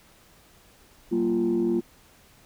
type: tone cluster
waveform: sine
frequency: 190.5 / 233.2 / 345.5 Hz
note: G3 / A#3 / F4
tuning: -49 / +1 / -19 cents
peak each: -29 / -25 / -22 dBFS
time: 1.11-1.81 s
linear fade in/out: 20 ms
effects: tanh soft clip ceiling -16 dBFS + pink hiss -56 dBFS RMS until 2.45 s